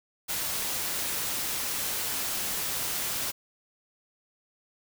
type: noise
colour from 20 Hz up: white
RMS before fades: -31 dBFS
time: 0.28-3.32 s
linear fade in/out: 20 ms
effects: none